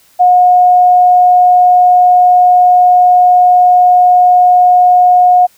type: tone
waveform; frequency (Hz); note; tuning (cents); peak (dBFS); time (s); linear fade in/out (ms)
sine; 722; F#5; -43; -3; 0.19-5.47; 20
effects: white hiss -48 dBFS RMS until 5.57 s